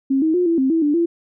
sine tone with pitch steps, 269.8 / 317.8 / 357.9 / 334 / 264.6 / 327 / 293.5 / 338.7 Hz, C#4 / D#4 / F4 / E4 / C4 / E4 / D4 / E4, -47 / +37 / +42 / +23 / +20 / -14 / -1 / +47 cents, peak -14 dBFS, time 0.1-1.06 s, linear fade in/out 10 ms, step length 120 ms, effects none

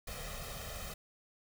pink noise with comb filter, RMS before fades -43 dBFS, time 0.07-0.94 s, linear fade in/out 5 ms, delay 1.6 ms, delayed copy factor +0.95, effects none

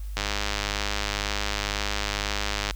click train, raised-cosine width 0.2 ms, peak -9 dBFS, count 260, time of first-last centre 0.17-2.709 s, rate 102 Hz, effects added 50 Hz sine -31 dBFS peak until 2.75 s + white hiss -54 dBFS RMS until 2.75 s

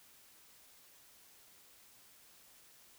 silence, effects white hiss -62 dBFS RMS until 2.98 s

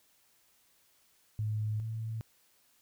sine tone pair in turn, 107.4 / 111.59 Hz, A2 / A2, -41 / +25 cents, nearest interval minor second, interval 66 cents, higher second, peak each -30 / -34 dBFS, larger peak first, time 1.39-1.8 / 1.8-2.21 s, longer neither, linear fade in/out 0 ms, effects white hiss -68 dBFS RMS until 2.81 s

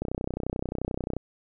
click train, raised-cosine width 2 ms, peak -16 dBFS, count 37, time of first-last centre 0.02-1.166 s, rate 31.4 Hz, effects none

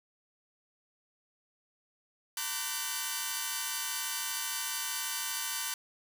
5% pulse tone cluster, 914 / 1007 / 1159 / 1492 / 1547 Hz, A#5 / B5 / D6 / F#6 / G6, -34 / +33 / -23 / +14 / -23 cents, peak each -28 dBFS, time 2.37-5.74 s, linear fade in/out 2 ms, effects none

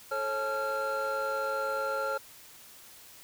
triangle tone cluster, 435.5 / 545 / 862 / 1378 Hz, A4 / C#5 / A5 / F6, -18 / -29 / -36 / -24 cents, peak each -37 / -30 / -36 / -30 dBFS, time 0.11-2.18 s, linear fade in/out 10 ms, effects tanh soft clip ceiling -21 dBFS + white hiss -52 dBFS RMS until 3.23 s

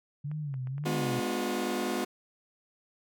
sine tone with vibrato, 140 Hz, C#3, 18 cents sharp, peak -32 dBFS, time 0.24-1.2 s, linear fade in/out 10 ms, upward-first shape sine, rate 1.9 Hz, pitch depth 160 cents each way
clicks, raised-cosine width 0.5 ms, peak -36 dBFS, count 7, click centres 0.315 / 0.541 / 0.672 / 0.781 / 0.839 / 1.21 / 1.308 s
sawtooth chord, G# diminished seventh, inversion none, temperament just, 207.7 / 249.2 / 299 / 358.8 Hz, G#3 / B3 / D4 / F4, 0 / +16 / +31 / +47 cents, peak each -32 / -30 / -35 / -29 dBFS, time 0.85-2.05 s, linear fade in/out 10 ms
effects none

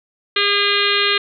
harmonic tone with a mistuned harmonic, 406 Hz, G#4, 39 cents flat, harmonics 1 / 3 / 4 / 5 / 6 / 7 / 8 / 9 / 10, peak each -23 / -23 / -23 / -23 / -23 / -23 / -23 / -23 / -23 dBFS, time 0.36-1.18 s, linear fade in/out 5 ms, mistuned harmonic 10, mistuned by +24 cents, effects none

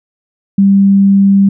sine tone, 197.1 Hz, G3, 10 cents sharp, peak -4 dBFS, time 0.58-1.49 s, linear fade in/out 5 ms, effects none

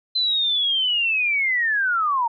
sine linear sweep, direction down, 4071 to 898 Hz, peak -18 dBFS, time 0.15-2.28 s, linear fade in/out 10 ms, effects none

